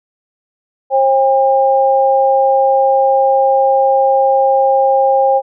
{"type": "tone pair together", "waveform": "sine", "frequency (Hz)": [536, 803.8], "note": ["C5", "G5"], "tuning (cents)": [42, 43], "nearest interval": "perfect fifth", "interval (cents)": 701, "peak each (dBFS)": -11, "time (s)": [0.9, 5.42], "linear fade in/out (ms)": 50, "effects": []}